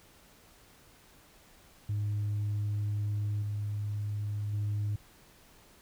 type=tone with level steps; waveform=sine; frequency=103.83 Hz; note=G#2; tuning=in tune; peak=-27 / -30 / -27 dBFS; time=1.89-4.96 s; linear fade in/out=5 ms; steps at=3.42 / 4.53 s; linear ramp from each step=5 ms; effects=tanh soft clip ceiling -27 dBFS + pink hiss -59 dBFS RMS until 5.81 s